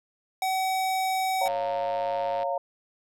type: tone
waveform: square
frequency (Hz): 757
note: F#5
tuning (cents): +39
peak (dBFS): -25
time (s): 0.42-1.48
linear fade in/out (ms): 2
type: chord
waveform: sine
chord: Bb minor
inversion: first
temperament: equal with one note detuned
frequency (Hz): 554.4 / 698.5 / 917.4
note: Db5 / F5 / Bb5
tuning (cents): 0 / 0 / -28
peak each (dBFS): -29 / -29 / -32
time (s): 1.41-2.58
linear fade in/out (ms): 5
type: click train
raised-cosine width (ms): 0.3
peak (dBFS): -25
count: 100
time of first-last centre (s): 1.46-2.431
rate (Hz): 102
effects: none